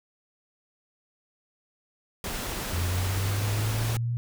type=noise; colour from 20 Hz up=pink; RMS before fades=-33 dBFS; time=2.24-3.97 s; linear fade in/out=2 ms
type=linear sweep; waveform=sine; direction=up; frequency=85.1 to 120.6 Hz; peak=-25 dBFS; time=2.73-4.17 s; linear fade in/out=0 ms
effects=none